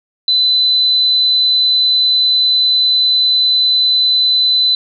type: tone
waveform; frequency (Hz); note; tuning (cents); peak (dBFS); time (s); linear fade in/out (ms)
sine; 4015; B7; +28; -9; 0.28-4.75; 2
effects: none